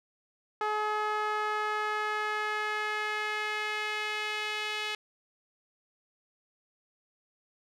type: tone with band-pass filter sweep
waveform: sawtooth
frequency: 424.8 Hz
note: G#4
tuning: 39 cents sharp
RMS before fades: -32 dBFS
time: 0.61-4.95 s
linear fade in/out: 2 ms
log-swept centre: 1100 to 2800 Hz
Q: 1.7
effects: none